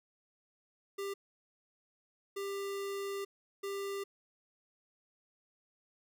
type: tone bursts at uneven times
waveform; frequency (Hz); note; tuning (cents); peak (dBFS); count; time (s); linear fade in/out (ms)
square; 396.7; G4; +21; -37; 3; 0.98-1.14 / 2.36-3.25 / 3.63-4.04; 10
effects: none